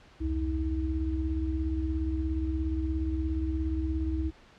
sine tone cluster, 66.9 / 83.9 / 319.8 Hz, C2 / E2 / D#4, +39 / +31 / +48 cents, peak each -29 / -36 / -32 dBFS, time 0.2-4.31 s, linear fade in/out 20 ms, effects pink hiss -56 dBFS RMS until 4.58 s + low-pass 4000 Hz 12 dB/octave

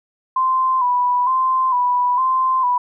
sine tone with vibrato, 1012 Hz, B5, 42 cents sharp, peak -14 dBFS, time 0.36-2.78 s, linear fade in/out 5 ms, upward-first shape square, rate 1.1 Hz, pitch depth 47 cents each way, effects none

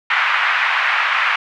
white band-pass noise, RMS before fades -17 dBFS, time 0.1-1.36 s, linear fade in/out 5 ms, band 980 to 2300 Hz, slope 24 dB/octave, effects none

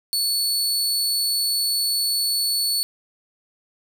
sawtooth tone, 4435 Hz, C#8, in tune, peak -17 dBFS, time 0.13-2.83 s, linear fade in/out 0 ms, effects none

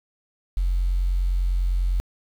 sine tone, 44.96 Hz, F#1, 49 cents flat, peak -18 dBFS, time 0.57-2 s, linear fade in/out 0 ms, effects tanh soft clip ceiling -15 dBFS + 8-bit

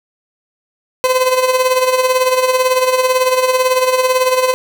30% pulse tone with tremolo, 512 Hz, C5, 38 cents flat, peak -6 dBFS, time 1.04-4.54 s, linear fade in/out 0 ms, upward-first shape sine, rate 18 Hz, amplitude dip 60%, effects 7-bit

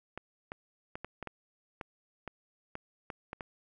clicks, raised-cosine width 0.5 ms, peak -24 dBFS, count 12, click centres 0.176 / 0.519 / 0.955 / 1.046 / 1.227 / 1.273 / 1.812 / 2.277 / 2.754 / 3.102 / 3.331 / 3.408 s, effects none

